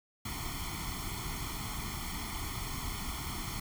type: noise with comb filter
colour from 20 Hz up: pink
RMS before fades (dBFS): -38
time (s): 0.25-3.6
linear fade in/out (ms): 5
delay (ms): 0.92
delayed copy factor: +0.95
effects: none